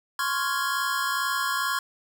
square chord, Db major seventh, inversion third, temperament equal, 1046.5 / 1108.7 / 1396.9 / 1661.2 Hz, C6 / Db6 / F6 / Ab6, 0 / 0 / 0 / 0 cents, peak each -31 dBFS, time 0.19-1.79 s, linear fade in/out 2 ms, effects none

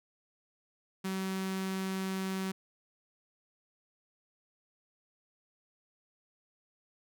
sawtooth tone with notch filter, 190.2 Hz, F#3, 48 cents sharp, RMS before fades -35 dBFS, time 1.04-2.52 s, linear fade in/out 10 ms, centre 620 Hz, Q 1.7, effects none

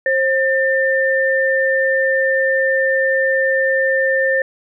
sine tone pair together, 532 / 1794.6 Hz, C5 / A6, +29 / +34 cents, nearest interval octave + major sixth, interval 2105 cents, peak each -16 dBFS, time 0.06-4.42 s, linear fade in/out 2 ms, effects none

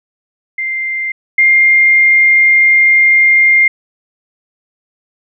sine tone pair in turn, 2093 / 2112 Hz, C7 / C7, 0 / +16 cents, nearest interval unison, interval 16 cents, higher second, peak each -15 / -5 dBFS, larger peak second, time 0.58-1.12 / 1.38-3.68 s, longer second, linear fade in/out 5 ms, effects none

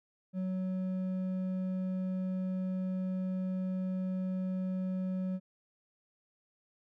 sine tone with hard clipping, 186 Hz, F#3, 9 cents sharp, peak -33 dBFS, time 0.33-5.4 s, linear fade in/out 50 ms, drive 5 dB, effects none

